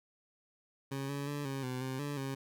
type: tone with pitch steps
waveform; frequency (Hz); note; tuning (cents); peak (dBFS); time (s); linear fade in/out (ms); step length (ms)
20% pulse; 136.8 / 141.3 / 144.9 / 135.9 / 127.4 / 131.1 / 144.5 / 135.4; C#3 / C#3 / D3 / C#3 / C3 / C3 / D3 / C#3; -23 / +34 / -23 / -34 / -46 / +4 / -28 / -40; -31; 0.91-2.35; 10; 180
effects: none